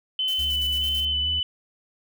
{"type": "tone with vibrato", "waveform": "sine", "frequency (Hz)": 3020, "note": "F#7", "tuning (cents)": 35, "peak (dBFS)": -22, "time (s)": [0.19, 1.43], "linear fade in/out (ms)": 2, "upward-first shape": "square", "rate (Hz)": 1.6, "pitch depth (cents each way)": 15}
{"type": "noise with tremolo", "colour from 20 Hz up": "blue", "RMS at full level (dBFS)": -38, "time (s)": [0.28, 1.05], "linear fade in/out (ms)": 0, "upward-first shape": "square", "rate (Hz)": 9, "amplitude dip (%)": 55}
{"type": "tone with pitch glide", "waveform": "triangle", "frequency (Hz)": [73.42, 79.6], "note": ["D2", "D#2"], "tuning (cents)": [0, 40], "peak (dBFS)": -29, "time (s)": [0.38, 1.41], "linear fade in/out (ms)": 20, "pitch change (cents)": 140, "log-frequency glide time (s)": [1.21, 1.3]}
{"effects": []}